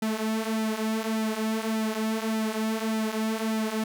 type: tone with flanger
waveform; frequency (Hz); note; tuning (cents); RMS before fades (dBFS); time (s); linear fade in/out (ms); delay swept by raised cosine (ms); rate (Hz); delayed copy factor
sawtooth; 220; A3; 0; -28; 0.02-3.84; 5; 1.8 to 6.6; 1.7; -0.7
effects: none